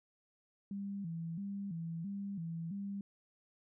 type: tone with vibrato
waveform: sine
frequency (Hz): 181.6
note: F#3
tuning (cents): -32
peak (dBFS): -38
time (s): 0.71-3.01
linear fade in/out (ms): 2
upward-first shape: square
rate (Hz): 1.5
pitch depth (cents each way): 160
effects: none